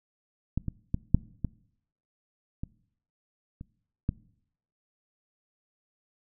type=clicks; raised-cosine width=5 ms; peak=-15 / -19 / -14 / -6 / -16 / -21 / -28 / -13 dBFS; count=8; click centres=0.576 / 0.683 / 0.944 / 1.146 / 1.447 / 2.635 / 3.611 / 4.091 s; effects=noise-tail reverb RT60 0.7 s tail -22 dB re dry